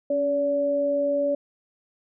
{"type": "tone pair together", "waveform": "sine", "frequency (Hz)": [280, 572.8], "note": ["C#4", "D5"], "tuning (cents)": [18, -43], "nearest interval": "octave", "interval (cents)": 1239, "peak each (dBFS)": [-29, -21], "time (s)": [0.1, 1.35], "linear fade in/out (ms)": 5, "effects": []}